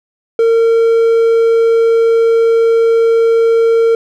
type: tone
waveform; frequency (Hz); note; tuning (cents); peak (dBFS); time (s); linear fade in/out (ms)
triangle; 457.3; A#4; -33; -5; 0.39-3.95; 2
effects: none